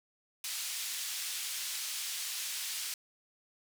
pink band-pass noise, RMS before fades -38 dBFS, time 0.44-2.94 s, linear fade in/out 2 ms, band 3200 to 14000 Hz, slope 12 dB/octave, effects none

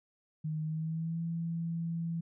sine tone with pitch glide, 155.56 to 166.73 Hz, D#3 to E3, 0 to +20 cents, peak -32 dBFS, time 0.44-2.21 s, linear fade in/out 10 ms, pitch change +120 cents, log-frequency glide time 0.63-1.21 s, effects none

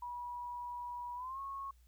sine tone with pitch glide, 971 to 1096.2 Hz, B5 to C#6, -30 to -20 cents, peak -40 dBFS, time 0.02-1.71 s, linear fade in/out 5 ms, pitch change +210 cents, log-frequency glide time 1.15-1.4 s, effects added 60 Hz sine -61 dBFS peak until 1.87 s + white hiss -75 dBFS RMS until 1.87 s

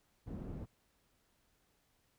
white low-pass noise, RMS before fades -44 dBFS, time 0.26-0.66 s, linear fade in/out 20 ms, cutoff 200 Hz, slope 12 dB/octave, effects pink hiss -75 dBFS RMS until 2.18 s

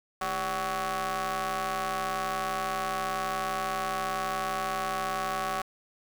sawtooth ring-modulated tone, 181 Hz, F#3, 38 cents flat, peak -22 dBFS, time 0.21-5.62 s, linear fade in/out 5 ms, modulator 939 Hz, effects 8-bit

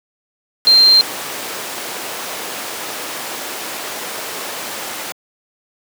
sine tone in noise, 4167 Hz, C8, 8 cents flat, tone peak -6 dBFS, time 0.67-1.01 s, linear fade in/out 0 ms, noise pink, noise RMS -24 dBFS, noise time 0.65-5.12 s, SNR +15 dB, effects high-pass 400 Hz 12 dB/octave

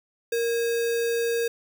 sine tone with sample-and-hold, 466.2 Hz, A#4, in tune, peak -22 dBFS, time 0.32-1.48 s, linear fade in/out 5 ms, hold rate 2100 Hz, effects none

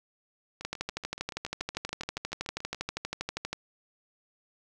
two click trains, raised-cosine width 0.2 ms, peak -24 / -15 dBFS, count 17 / 37, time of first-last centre 0.61-2.889 / 0.65-3.53 s, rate 7.02 / 12.5 Hz, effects none

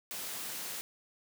white high-pass noise, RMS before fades -40 dBFS, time 0.11-0.81 s, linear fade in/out 0 ms, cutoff 120 Hz, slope 24 dB/octave, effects none

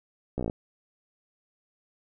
slowing click train, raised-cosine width 2 ms, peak -17 dBFS, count 8, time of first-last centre 0.38-0.498 s, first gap 15 ms, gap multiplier 1.04, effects none

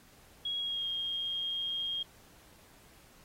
sine tone with pitch glide, 3308 to 3238 Hz, G#7 to G#7, -8 to -45 cents, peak -32 dBFS, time 0.45-2.03 s, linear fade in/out 5 ms, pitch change -37 cents, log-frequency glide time 0.6-0.87 s, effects pink hiss -60 dBFS RMS until 3.24 s + AAC 48 kbps

